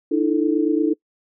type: chord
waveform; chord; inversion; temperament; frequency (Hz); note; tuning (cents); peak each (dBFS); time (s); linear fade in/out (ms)
sine; D suspended second; none; equal with one note detuned; 301.1 / 329.6 / 440; D4 / E4 / A4; +43 / 0 / 0; -19 / -20 / -23; 0.11-0.94; 10
effects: noise-tail reverb RT60 0.1 s tail -24 dB re dry